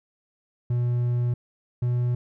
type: tone pair in turn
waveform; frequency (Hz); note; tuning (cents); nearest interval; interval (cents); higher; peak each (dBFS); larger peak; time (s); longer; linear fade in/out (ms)
triangle; 121.4 / 122.24; B2 / B2; -29 / -17; unison; 12; second; -19; neither; 0.7-1.34 / 1.82-2.15; first; 5
effects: none